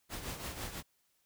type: noise with tremolo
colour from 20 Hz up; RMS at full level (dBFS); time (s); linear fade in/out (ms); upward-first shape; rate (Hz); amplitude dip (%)
pink; -39; 0.09-0.83; 50; triangle; 6; 65
effects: white hiss -75 dBFS RMS until 1.25 s